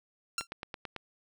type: tone with exponential decay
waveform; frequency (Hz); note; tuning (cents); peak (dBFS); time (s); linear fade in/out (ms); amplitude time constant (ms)
10% pulse; 1369; F6; -35; -19; 0.38-0.47; 2; 18
type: click train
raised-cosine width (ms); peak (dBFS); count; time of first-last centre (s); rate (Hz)
0.3; -22; 6; 0.41-0.963; 9.04
effects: none